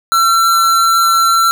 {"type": "tone with amplitude modulation", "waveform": "square", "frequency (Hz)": 1351, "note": "E6", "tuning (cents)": 42, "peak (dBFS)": -8, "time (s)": [0.12, 1.51], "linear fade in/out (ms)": 0, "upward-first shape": "sine", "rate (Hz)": 165, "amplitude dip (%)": 25, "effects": []}